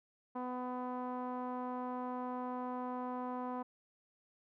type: tone with low-pass filter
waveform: sawtooth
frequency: 250.4 Hz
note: B3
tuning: 24 cents sharp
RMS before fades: -40 dBFS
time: 0.35-3.63 s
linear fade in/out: 10 ms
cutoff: 980 Hz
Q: 3.4
effects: none